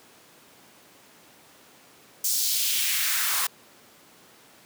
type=noise with high-pass filter sweep; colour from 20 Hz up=white; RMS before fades=-25 dBFS; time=2.24-3.47 s; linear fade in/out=5 ms; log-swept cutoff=6100 to 950 Hz; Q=1.6; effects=pink hiss -53 dBFS RMS until 4.65 s + high-pass 200 Hz 12 dB/octave